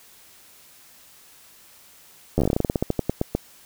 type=slowing click train; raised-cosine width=2 ms; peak=-7 dBFS; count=20; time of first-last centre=2.38-3.35 s; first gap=11 ms; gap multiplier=1.15; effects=white hiss -51 dBFS RMS until 3.65 s